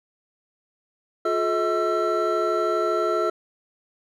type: tone cluster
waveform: triangle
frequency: 355.8 / 428.3 / 641 / 1341 Hz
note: F4 / A4 / E5 / E6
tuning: +32 / -47 / -49 / +29 cents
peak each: -24 dBFS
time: 1.25-3.3 s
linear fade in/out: 5 ms
effects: none